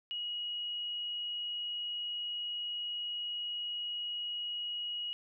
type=tone; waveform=sine; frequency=2900 Hz; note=F#7; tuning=35 cents flat; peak=-35 dBFS; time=0.11-5.13 s; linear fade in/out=0 ms; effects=none